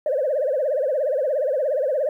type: tone with vibrato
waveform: sine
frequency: 560 Hz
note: C#5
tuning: 18 cents sharp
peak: -18 dBFS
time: 0.06-2.09 s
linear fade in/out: 2 ms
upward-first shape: triangle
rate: 17 Hz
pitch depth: 230 cents each way
effects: tanh soft clip ceiling -14 dBFS + 10-bit